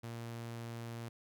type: tone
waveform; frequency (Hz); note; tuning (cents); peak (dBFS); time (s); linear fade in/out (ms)
sawtooth; 116.54; A#2; 0; -38; 0.03-1.09; 10
effects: none